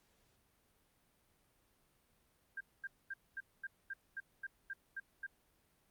sine tone bursts, 1591 Hz, G6, 25 cents sharp, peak -40 dBFS, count 11, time 2.57-5.266 s, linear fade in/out 5 ms, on 36 ms, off 230 ms, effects pink hiss -74 dBFS RMS until 5.9 s + Opus 48 kbps

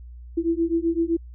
sine beating tone pair, 329.5 / 337.3 Hz, E4 / E4, -1 / +40 cents, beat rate 7.8 Hz, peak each -23 dBFS, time 0.37-1.17 s, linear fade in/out 10 ms, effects added 60 Hz sine -38 dBFS peak until 1.34 s

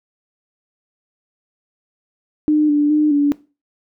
sine tone with pitch steps, 302.8 / 293.6 / 302.2 / 288 Hz, D#4 / D4 / D4 / D4, -47 / 0 / +50 / -34 cents, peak -11 dBFS, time 2.48-3.32 s, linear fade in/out 0 ms, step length 210 ms, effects noise-tail reverb RT60 0.3 s tail -19 dB re dry

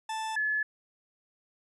40% pulse / sine tone pair in turn, 880 / 1715.8 Hz, A5 / A6, 0 / -44 cents, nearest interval octave, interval 1156 cents, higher second, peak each -31 / -26 dBFS, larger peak second, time 0.09-0.36 / 0.36-0.63 s, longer neither, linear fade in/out 5 ms, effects resampled to 24000 Hz

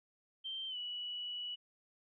sine tone with pitch glide, 3136 to 2943 Hz, G7 to F#7, 0 to -10 cents, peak -39 dBFS, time 0.44-1.56 s, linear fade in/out 20 ms, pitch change -110 cents, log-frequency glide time 0.68-0.77 s, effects none

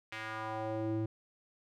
square tone with band-pass filter sweep, 110 Hz, A2, in tune, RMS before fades -37 dBFS, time 0.12-1.06 s, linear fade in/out 5 ms, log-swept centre 2300 to 240 Hz, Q 1.8, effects none

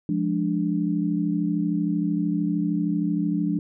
sine chord, D diminished, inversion first, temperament equal, 174.61 / 207.7 / 293.7 Hz, F3 / Ab3 / D4, 0 / 0 / 0 cents, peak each -25 / -27 / -25 dBFS, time 0.09-3.59 s, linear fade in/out 2 ms, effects none

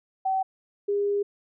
sine tone pair in turn, 764 / 405.8 Hz, G5 / G#4, -45 / -40 cents, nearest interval major seventh, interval 1095 cents, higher first, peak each -22 dBFS, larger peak neither, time 0.25-0.43 / 0.88-1.23 s, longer second, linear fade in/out 10 ms, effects none

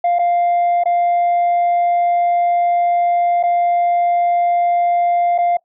sine tone with dropouts, 698.5 Hz, F5, in tune, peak -10 dBFS, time 0.04-5.57 s, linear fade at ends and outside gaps 5 ms, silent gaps 0.187-0.192 / 0.837-0.856 / 3.429-3.435 / 5.38-5.385 s, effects noise-tail reverb RT60 0.1 s tail -22 dB re dry + tanh soft clip ceiling -11 dBFS

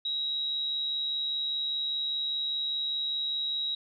sine tone with amplitude modulation, 3840 Hz, B7, 49 cents flat, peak -26 dBFS, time 0.05-3.75 s, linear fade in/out 5 ms, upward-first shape sine, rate 145 Hz, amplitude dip 50%, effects none

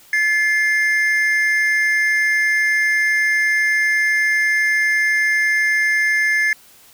triangle tone pair together, 1730 / 2102 Hz, A6 / C7, -30 / +7 cents, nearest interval minor third, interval 337 cents, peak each -15 / -16 dBFS, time 0.13-6.53 s, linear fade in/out 2 ms, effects white hiss -48 dBFS RMS until 6.93 s

